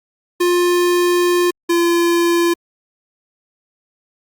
square tone pair in turn, 352.9 / 342.3 Hz, F4 / F4, +18 / -35 cents, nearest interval minor second, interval 53 cents, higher first, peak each -13 / -13 dBFS, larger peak neither, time 0.4-1.51 / 1.69-2.54 s, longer first, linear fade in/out 10 ms, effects Opus 48 kbps

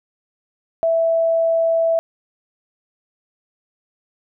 sine tone, 659.3 Hz, E5, in tune, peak -14 dBFS, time 0.83-1.99 s, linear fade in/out 0 ms, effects none

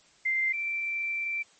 sine tone pair in turn, 2088 / 2344 Hz, C7 / D7, -4 / -4 cents, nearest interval major second, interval 200 cents, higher second, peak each -24 / -28 dBFS, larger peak first, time 0.25-0.53 / 0.53-1.43 s, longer second, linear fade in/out 10 ms, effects white hiss -60 dBFS RMS until 1.59 s + MP3 32 kbps

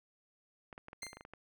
clicks, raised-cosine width 0.5 ms, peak -33 dBFS, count 11, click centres 0.728 / 0.779 / 0.884 / 0.931 / 1.031 / 1.067 / 1.131 / 1.17 / 1.209 / 1.251 / 1.336 s
15% pulse tone with exponential decay, 2093 Hz, C7, in tune, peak -33 dBFS, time 1.02-1.24 s, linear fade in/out 5 ms, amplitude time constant 46 ms
effects none

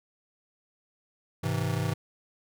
square chord, Ab augmented, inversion none, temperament just, 103.83 / 129.78 / 162.23 Hz, Ab2 / C3 / E3, 0 / -14 / -27 cents, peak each -32 dBFS, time 1.43-1.94 s, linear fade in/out 10 ms, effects none

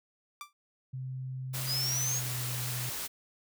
sawtooth tone with exponential decay, 1174.7 Hz, D6, in tune, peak -33 dBFS, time 0.41-0.53 s, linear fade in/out 1 ms, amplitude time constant 24 ms
sine tone with pitch glide, 130 to 123.91 Hz, C3 to B2, -11 to +6 cents, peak -35 dBFS, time 0.93-2.9 s, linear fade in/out 10 ms, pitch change -83 cents, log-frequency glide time 1.85-2.32 s
white noise, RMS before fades -37 dBFS, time 1.53-3.08 s, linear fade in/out 20 ms
sine linear sweep, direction up, 4800 to 6710 Hz, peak -30 dBFS, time 1.66-2.22 s, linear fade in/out 50 ms
effects none

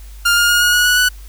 sawtooth tone with pitch steps, 1404 / 1417 / 1430.2 / 1443.5 / 1456.9 / 1470.4 / 1484.1 Hz, F6 / F6 / F6 / F#6 / F#6 / F#6 / F#6, +9 / +25 / +41 / -43 / -27 / -11 / +5 cents, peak -7 dBFS, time 0.25-1.09 s, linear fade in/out 10 ms, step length 120 ms, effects added 50 Hz sine -32 dBFS peak until 1.28 s + white hiss -46 dBFS RMS until 1.28 s

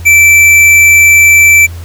sine tone with tanh clipping, 2330 Hz, D7, 14 cents flat, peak -3 dBFS, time 0.05-1.67 s, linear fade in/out 20 ms, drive 14 dB, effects added 85 Hz sine -21 dBFS peak until 1.84 s + pink hiss -35 dBFS RMS until 1.84 s

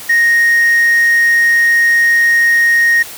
triangle tone, 1864.7 Hz, A#6, in tune, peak -5 dBFS, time 0.09-3.03 s, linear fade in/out 10 ms, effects tanh soft clip ceiling -1 dBFS + white hiss -30 dBFS RMS until 3.17 s

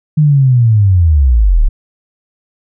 sine linear sweep, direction down, 155.56 to 30.87 Hz, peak -5 dBFS, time 0.17-1.69 s, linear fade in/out 10 ms, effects none

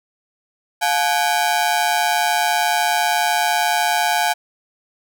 sawtooth ring-modulated tone, 784 Hz, G5, in tune, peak -9 dBFS, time 0.81-4.34 s, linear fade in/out 20 ms, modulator 75 Hz, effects none

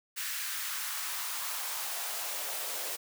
white noise with high-pass filter sweep, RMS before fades -36 dBFS, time 0.16-2.97 s, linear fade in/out 20 ms, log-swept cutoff 1700 to 470 Hz, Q 1.7, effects none

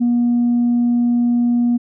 sine tone, 240 Hz, B3, 49 cents flat, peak -11 dBFS, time 0-1.78 s, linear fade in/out 20 ms, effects tanh soft clip ceiling -10 dBFS

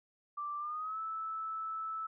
sine tone with pitch glide, 1174.7 to 1311 Hz, D6 to E6, 0 to -10 cents, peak -36 dBFS, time 0.37-2.07 s, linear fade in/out 10 ms, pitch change +190 cents, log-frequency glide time 0.58-0.99 s, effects none

